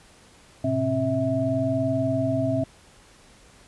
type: tone cluster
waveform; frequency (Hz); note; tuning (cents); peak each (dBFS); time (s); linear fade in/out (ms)
sine; 108.4 / 128.9 / 267.5 / 649; A2 / C3 / C4 / E5; -25 / -26 / +38 / -27; -30 / -29 / -25 / -25; 0.64-2.64; 5
effects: pink hiss -53 dBFS RMS until 3.67 s + resampled to 24000 Hz